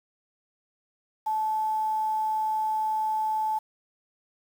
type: tone with quantisation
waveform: sine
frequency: 869 Hz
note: A5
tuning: 22 cents flat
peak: -24 dBFS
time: 1.26-3.59 s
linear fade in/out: 10 ms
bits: 8
effects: none